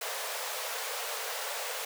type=high-pass noise; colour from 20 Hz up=pink; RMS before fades=-36 dBFS; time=0.01-1.85 s; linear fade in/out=5 ms; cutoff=440 Hz; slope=96 dB/octave; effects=none